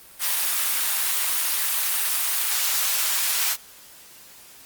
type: high-pass noise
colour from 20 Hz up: white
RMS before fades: -23 dBFS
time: 0.19-3.57 s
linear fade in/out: 50 ms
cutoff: 1000 Hz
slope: 12 dB/octave
effects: white hiss -47 dBFS RMS until 4.65 s + Opus 32 kbps